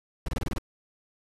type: noise bursts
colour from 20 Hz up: brown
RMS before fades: -28 dBFS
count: 7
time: 0.26-0.584 s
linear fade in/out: 2 ms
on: 24 ms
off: 26 ms
effects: resampled to 32000 Hz